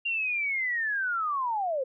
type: linear sweep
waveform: sine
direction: down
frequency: 2794 to 500 Hz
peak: -26 dBFS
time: 0.05-1.84 s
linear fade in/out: 10 ms
effects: none